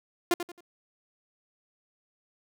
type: tone with echo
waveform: sawtooth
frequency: 349.2 Hz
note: F4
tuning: in tune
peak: -17 dBFS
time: 0.31-0.34 s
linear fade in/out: 2 ms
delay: 89 ms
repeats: 3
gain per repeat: -10 dB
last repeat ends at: 0.607 s
effects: none